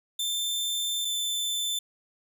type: tone pair in turn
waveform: sawtooth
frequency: 3558 / 3535 Hz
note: A7 / A7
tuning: +19 / +7 cents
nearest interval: unison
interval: 12 cents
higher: first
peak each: -24 dBFS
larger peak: neither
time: 0.19-1.05 / 1.05-1.79 s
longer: first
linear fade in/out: 5 ms
effects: none